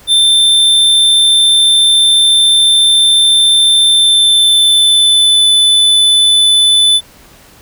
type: tone with pitch glide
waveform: square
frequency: 3563 to 3502 Hz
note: A7 to A7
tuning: +21 to -9 cents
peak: -6 dBFS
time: 0.07-7.01 s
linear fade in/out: 50 ms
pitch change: -30 cents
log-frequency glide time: 3.86-5.43 s
effects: pink hiss -41 dBFS RMS until 7.61 s